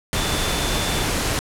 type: tone in noise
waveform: sine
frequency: 3520 Hz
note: A7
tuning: in tune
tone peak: -30 dBFS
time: 0.16-1.04 s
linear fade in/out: 0 ms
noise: pink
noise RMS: -22 dBFS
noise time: 0.13-1.39 s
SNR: -11 dB
effects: low-pass 11000 Hz 12 dB/octave